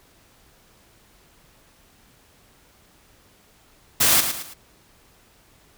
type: noise with echo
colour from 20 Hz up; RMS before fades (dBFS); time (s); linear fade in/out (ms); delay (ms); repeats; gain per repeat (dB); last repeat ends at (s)
white; -17; 4-4.21; 10; 110; 3; -8; 4.54
effects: pink hiss -56 dBFS RMS until 5.77 s